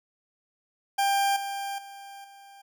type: tone with level steps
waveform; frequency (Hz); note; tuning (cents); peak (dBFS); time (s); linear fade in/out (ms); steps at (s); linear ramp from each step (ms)
40% pulse; 794; G5; +22; -21 / -30 / -41 / -47; 0.98-2.62; 10; 1.36 / 1.78 / 2.24; 5
effects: none